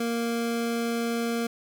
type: tone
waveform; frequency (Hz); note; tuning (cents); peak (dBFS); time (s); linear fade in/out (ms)
25% pulse; 233; A#3; -1; -22; 0-1.47; 5
effects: none

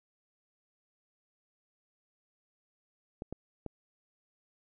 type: clicks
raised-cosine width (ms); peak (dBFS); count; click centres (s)
2; -25; 3; 3.221 / 3.326 / 3.663
effects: none

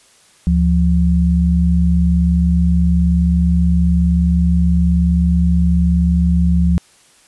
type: tone pair together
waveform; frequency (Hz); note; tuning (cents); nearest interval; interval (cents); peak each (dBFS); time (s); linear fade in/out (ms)
sine; 73.42 / 174.49; D2 / F3; 0 / -1; octave + minor third; 1499; -13; 0.47-6.78; 0
effects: white hiss -50 dBFS RMS until 7.27 s + resampled to 24000 Hz

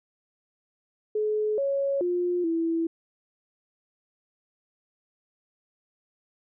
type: tone with pitch steps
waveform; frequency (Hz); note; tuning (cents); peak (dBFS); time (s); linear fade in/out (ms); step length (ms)
sine; 426.6 / 554 / 354.1 / 330.1; G#4 / C#5 / F4 / E4; +46 / -1 / +24 / +2; -23; 1.15-2.87; 5; 430
effects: none

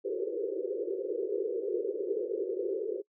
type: band-pass noise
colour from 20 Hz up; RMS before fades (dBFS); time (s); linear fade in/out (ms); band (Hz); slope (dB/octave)
pink; -33; 0.04-3.02; 20; 350 to 510; 96
effects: noise-tail reverb RT60 0.1 s tail -23 dB re dry

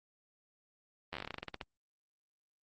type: slowing click train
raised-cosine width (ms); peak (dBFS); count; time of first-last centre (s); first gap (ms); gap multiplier
0.3; -23; 16; 1.13-1.612; 11; 1.14
effects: Opus 24 kbps

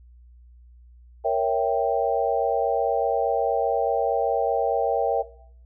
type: chord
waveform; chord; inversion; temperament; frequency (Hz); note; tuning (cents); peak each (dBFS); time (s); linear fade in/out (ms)
sine; A# diminished seventh; none; equal; 466.2 / 554.4 / 659.3 / 784; A#4 / C#5 / E5 / G5; 0 / 0 / 0 / 0; -25 / -26 / -24 / -25; 1.24-5.23; 20
effects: noise-tail reverb RT60 0.6 s tail -17 dB re dry + added 60 Hz sine -47 dBFS peak until 5.65 s

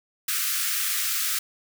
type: high-pass noise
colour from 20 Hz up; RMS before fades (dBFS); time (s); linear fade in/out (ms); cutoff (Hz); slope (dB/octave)
white; -26; 0.28-1.39; 5; 1200; 96
effects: none

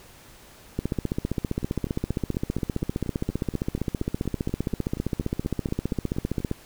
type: two click trains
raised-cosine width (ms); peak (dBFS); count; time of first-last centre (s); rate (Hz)
3; -21 / -12; 21 / 88; 1.63-6.403 / 0.79-6.514; 4.19 / 15.2
effects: pink hiss -50 dBFS RMS until 6.65 s

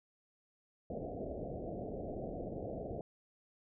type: low-pass noise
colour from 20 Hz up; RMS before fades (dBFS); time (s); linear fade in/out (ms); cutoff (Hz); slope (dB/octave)
white; -42; 0.9-3.01; 2; 710; 96
effects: none

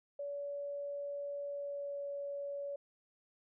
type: tone with pitch glide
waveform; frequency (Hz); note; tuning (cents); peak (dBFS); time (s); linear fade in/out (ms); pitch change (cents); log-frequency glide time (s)
sine; 570 to 566.1; C#5 to C#5; +48 to +36; -38; 0.19-2.76; 5; -12; 1.46-2.08
effects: none

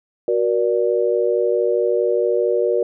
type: chord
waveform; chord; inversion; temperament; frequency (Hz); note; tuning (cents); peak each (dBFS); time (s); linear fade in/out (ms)
sine; Gb augmented; none; equal with one note detuned; 370 / 474.6 / 587.3; Gb4 / Bb4 / D5; 0 / +31 / 0; -20 / -18 / -22; 0.28-2.83; 2
effects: none

